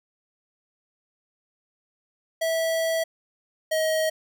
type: tone pair in turn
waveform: square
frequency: 653 / 632.6 Hz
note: E5 / D#5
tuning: -17 / +29 cents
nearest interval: minor second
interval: 54 cents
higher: first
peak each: -23 / -22 dBFS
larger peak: second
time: 2.41-3.04 / 3.71-4.1 s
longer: first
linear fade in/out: 10 ms
effects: none